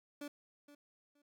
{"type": "tone with echo", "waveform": "30% pulse", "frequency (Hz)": 290, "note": "D4", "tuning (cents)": -22, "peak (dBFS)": -40, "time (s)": [0.21, 0.28], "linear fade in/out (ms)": 5, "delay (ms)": 470, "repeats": 2, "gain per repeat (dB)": -14, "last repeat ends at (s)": 1.22, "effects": []}